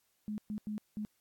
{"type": "tone bursts at uneven times", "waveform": "sine", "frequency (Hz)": 211.4, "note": "G#3", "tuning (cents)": 31, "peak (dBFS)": -35, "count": 4, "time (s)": [[0.28, 0.38], [0.5, 0.58], [0.67, 0.78], [0.97, 1.05]], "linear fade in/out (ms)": 0, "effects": ["white hiss -75 dBFS RMS until 1.2 s", "AAC 64 kbps"]}